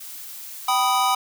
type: noise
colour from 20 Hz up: blue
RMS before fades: -37 dBFS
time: 0-0.69 s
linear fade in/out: 10 ms
type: chord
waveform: square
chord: G augmented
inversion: none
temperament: equal with one note detuned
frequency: 773.2 / 987.8 / 1244.5 Hz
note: G5 / B5 / D#6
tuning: -24 / 0 / 0 cents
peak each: -23 dBFS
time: 0.68-1.15 s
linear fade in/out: 5 ms
effects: none